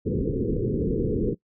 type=low-pass noise; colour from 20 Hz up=white; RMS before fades=-25 dBFS; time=0.05-1.35 s; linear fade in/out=20 ms; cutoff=480 Hz; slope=96 dB/octave; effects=noise-tail reverb RT60 0.1 s tail -21 dB re dry